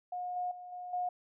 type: tone with level steps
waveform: sine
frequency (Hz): 720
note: F#5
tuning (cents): -47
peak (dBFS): -35 / -32 / -44 / -40 / -31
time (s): 0.12-1.09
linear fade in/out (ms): 5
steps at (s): 0.36 / 0.51 / 0.72 / 0.93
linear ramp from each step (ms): 5
effects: none